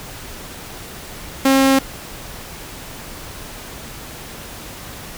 sawtooth tone, 269.1 Hz, C4, 49 cents sharp, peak -7 dBFS, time 1.45-1.79 s, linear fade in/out 5 ms, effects pink hiss -34 dBFS RMS until 5.17 s

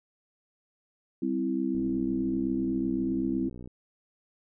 sine chord, C major, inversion second, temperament equal, 196 / 261.6 / 329.6 Hz, G3 / C4 / E4, 0 / 0 / 0 cents, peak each -33 / -29 / -30 dBFS, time 1.22-3.49 s, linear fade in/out 5 ms
click train, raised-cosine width 3 ms, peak -31 dBFS, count 119, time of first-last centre 1.75-3.675 s, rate 61.3 Hz
effects none

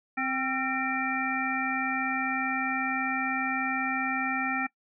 harmonic tone with a mistuned harmonic, 261.6 Hz, C4, in tune, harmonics 1 / 3 / 5 / 7 / 9, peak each -33 / -33 / -33 / -33 / -33 dBFS, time 0.17-4.67 s, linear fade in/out 10 ms, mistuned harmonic 5, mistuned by +58 cents, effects noise-tail reverb RT60 0.1 s tail -22 dB re dry

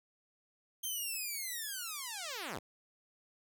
5% pulse linear sweep, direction down, 3185 to 65.41 Hz, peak -28 dBFS, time 0.83-2.59 s, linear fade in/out 10 ms, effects none

